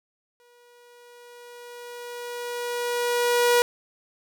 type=tone with exponential growth; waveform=sawtooth; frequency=482.6 Hz; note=B4; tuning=40 cents flat; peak=-12 dBFS; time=0.4-3.62 s; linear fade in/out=0 ms; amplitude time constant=700 ms; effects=none

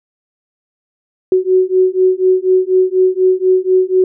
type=beating tone pair; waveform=sine; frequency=370 / 374.1 Hz; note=F#4 / F#4; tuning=0 / +19 cents; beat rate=4.1 Hz; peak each=-12 dBFS; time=1.32-4.04 s; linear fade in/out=2 ms; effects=none

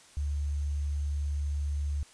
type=tone with sample-and-hold; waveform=sine; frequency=72.6 Hz; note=D2; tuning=19 cents flat; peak=-28 dBFS; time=0.17-2.03 s; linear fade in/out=0 ms; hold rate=6300 Hz; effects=white hiss -56 dBFS RMS until 2.13 s + resampled to 22050 Hz

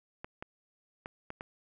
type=clicks; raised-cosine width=0.5 ms; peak=-25 dBFS; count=5; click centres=0.245 / 0.425 / 1.059 / 1.304 / 1.409 s; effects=none

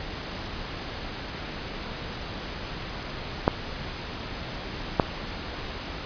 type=clicks; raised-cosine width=1 ms; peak=-3 dBFS; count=2; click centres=3.479 / 4.998 s; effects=pink hiss -35 dBFS RMS until 6.05 s + resampled to 11025 Hz

